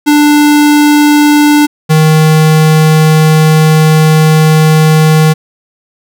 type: tone pair in turn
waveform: square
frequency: 295.3 / 156.43 Hz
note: D4 / D#3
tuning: +10 / +10 cents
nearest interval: major seventh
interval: 1100 cents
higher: first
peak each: -4 dBFS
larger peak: neither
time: 0.06-1.67 / 1.89-5.34 s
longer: second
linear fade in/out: 20 ms
effects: none